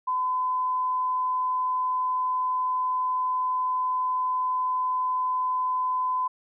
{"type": "tone", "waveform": "sine", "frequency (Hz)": 1014, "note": "B5", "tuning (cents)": 45, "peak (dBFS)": -23, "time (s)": [0.07, 6.28], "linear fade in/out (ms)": 10, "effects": []}